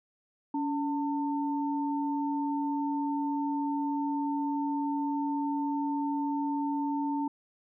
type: tone pair together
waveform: sine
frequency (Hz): 283.6 / 898.3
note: C#4 / A5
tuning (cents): +40 / +36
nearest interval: octave + minor sixth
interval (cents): 1996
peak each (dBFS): -29 / -33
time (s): 0.54-7.28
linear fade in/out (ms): 5
effects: none